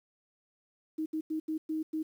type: tone bursts at uneven times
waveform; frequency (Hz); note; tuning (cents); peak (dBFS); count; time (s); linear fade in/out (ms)
sine; 314.2; D#4; +17; -30; 6; 0.98-1.06 / 1.13-1.21 / 1.3-1.4 / 1.48-1.58 / 1.69-1.83 / 1.93-2.03; 10
effects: 10-bit